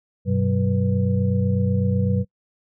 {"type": "tone cluster", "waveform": "sine", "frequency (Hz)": [97.5, 125.5, 189.2, 488.8], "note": ["G2", "B2", "F#3", "B4"], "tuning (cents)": [-9, 28, 39, -18], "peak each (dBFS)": [-21, -24, -22, -29], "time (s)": [0.25, 2.25], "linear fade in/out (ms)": 50, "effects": ["noise-tail reverb RT60 0.1 s tail -26 dB re dry"]}